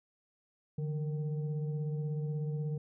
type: tone with frequency modulation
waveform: sine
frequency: 148.3 Hz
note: D3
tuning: 17 cents sharp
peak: -32 dBFS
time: 0.78-2.78 s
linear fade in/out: 5 ms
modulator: 313 Hz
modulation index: 0.5
effects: none